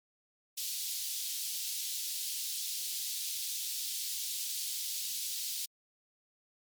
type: high-pass noise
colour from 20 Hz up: pink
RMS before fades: -37 dBFS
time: 0.57-5.66 s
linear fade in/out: 10 ms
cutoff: 3600 Hz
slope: 24 dB/octave
effects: MP3 96 kbps